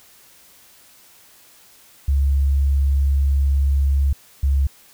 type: tone pair in turn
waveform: sine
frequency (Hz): 69.3 / 68.92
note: C#2 / C#2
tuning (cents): 0 / -9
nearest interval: unison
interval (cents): 9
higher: first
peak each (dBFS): -14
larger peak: neither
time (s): 2.08-4.13 / 4.43-4.67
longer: first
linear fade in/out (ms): 5
effects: white hiss -50 dBFS RMS until 4.93 s